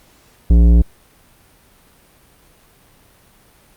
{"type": "tone with tanh clipping", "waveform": "sine", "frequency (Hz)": 58, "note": "A#1", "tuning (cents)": -8, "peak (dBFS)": -8, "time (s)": [0.5, 0.82], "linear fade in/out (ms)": 5, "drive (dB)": 13, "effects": ["pink hiss -51 dBFS RMS until 3.76 s", "Opus 48 kbps"]}